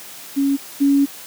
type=tone pair in turn; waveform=sine; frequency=277.2 / 279.8 Hz; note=C#4 / C#4; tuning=0 / +16 cents; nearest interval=unison; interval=16 cents; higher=second; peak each=-14 / -11 dBFS; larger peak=second; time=0.36-0.57 / 0.8-1.06 s; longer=second; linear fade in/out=20 ms; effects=white hiss -37 dBFS RMS until 1.26 s + high-pass 150 Hz 12 dB/octave